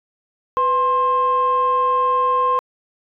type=tone pair together; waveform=sine; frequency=498.8 / 1057 Hz; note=B4 / C6; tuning=+17 / +17 cents; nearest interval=octave + minor second; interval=1300 cents; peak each=-21 / -14 dBFS; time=0.57-2.59 s; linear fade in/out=0 ms; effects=tanh soft clip ceiling -10 dBFS